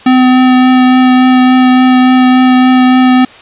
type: tone with vibrato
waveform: square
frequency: 255.1 Hz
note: C4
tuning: 44 cents flat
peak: -4 dBFS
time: 0.06-3.25 s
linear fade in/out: 5 ms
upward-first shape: triangle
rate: 3.5 Hz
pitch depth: 11 cents each way
effects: white hiss -34 dBFS RMS until 3.41 s + resampled to 8000 Hz